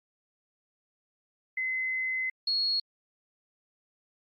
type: tone pair in turn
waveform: sine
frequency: 2045 / 4319 Hz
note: C7 / C#8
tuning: -40 / -46 cents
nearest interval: octave + minor second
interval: 1294 cents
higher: second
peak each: -28 / -25 dBFS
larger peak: second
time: 1.57-2.3 / 2.47-2.8 s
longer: first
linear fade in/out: 5 ms
effects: Opus 48 kbps